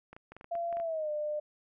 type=clicks; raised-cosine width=0.5 ms; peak=-33 dBFS; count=10; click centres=0.13 / 0.165 / 0.32 / 0.366 / 0.411 / 0.444 / 0.553 / 0.727 / 0.77 / 0.8 s
type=tone with pitch glide; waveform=sine; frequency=682 to 600.6 Hz; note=F5 to D5; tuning=-41 to +39 cents; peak=-31 dBFS; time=0.51-1.4 s; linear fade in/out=10 ms; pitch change=-220 cents; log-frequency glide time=0.79-1.1 s
effects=none